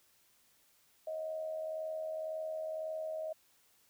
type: tone with amplitude modulation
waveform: sine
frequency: 632 Hz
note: D#5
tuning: 27 cents sharp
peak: -34 dBFS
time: 1.07-3.33 s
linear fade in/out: 5 ms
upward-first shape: sine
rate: 81.9 Hz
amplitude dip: 50%
effects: white hiss -69 dBFS RMS until 3.89 s